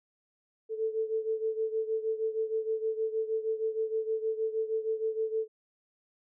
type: beating tone pair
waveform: sine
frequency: 440 / 446.4 Hz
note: A4 / A4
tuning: 0 / +25 cents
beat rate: 6.4 Hz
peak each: -30 / -34 dBFS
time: 0.69-5.48 s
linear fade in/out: 50 ms
effects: none